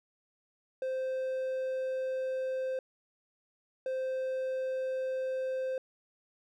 triangle tone bursts at uneven times, 521 Hz, C5, 7 cents flat, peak -29 dBFS, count 2, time 0.82-2.79 / 3.86-5.78 s, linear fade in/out 2 ms, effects none

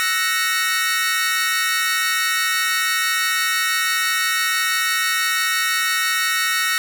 sawtooth chord, F# dominant seventh, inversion third, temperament equal, 1318.5 / 1480 / 1864.7 / 2217 Hz, E6 / F#6 / A#6 / C#7, 0 / 0 / 0 / 0 cents, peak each -21 / -22 / -17 / -23 dBFS, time 0-6.78 s, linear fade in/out 0 ms, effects none

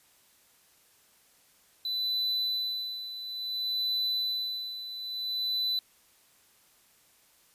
triangle tone with tremolo, 3996 Hz, B7, 20 cents sharp, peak -25 dBFS, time 1.85-5.79 s, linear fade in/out 2 ms, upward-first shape sine, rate 0.58 Hz, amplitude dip 70%, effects white hiss -63 dBFS RMS until 7.54 s + resampled to 32000 Hz

